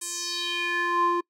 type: tone with band-pass filter sweep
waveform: square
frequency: 348.1 Hz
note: F4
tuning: 6 cents flat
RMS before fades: -27 dBFS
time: 0.01-1.21 s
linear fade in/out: 10 ms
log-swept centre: 8900 to 720 Hz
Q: 3.1
effects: noise-tail reverb RT60 0.1 s tail -24 dB re dry